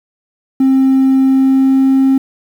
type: tone with pitch glide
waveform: triangle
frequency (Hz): 265.6 to 267.4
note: C4 to C4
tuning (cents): +26 to +38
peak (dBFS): -4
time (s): 0.6-2.18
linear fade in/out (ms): 5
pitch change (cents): +12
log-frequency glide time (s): 1.19-2.06
effects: tanh soft clip ceiling -2 dBFS + 7-bit